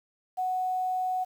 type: tone with quantisation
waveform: sine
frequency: 740 Hz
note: F#5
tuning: in tune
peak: -26 dBFS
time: 0.37-1.25 s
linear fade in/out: 20 ms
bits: 9
effects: none